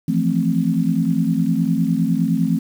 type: chord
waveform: sine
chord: F major seventh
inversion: third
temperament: equal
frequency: 164.81 / 174.61 / 220 / 261.6 Hz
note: E3 / F3 / A3 / C4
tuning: 0 / 0 / 0 / 0 cents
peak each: -21 dBFS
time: 0.08-2.59 s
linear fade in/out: 5 ms
effects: 7-bit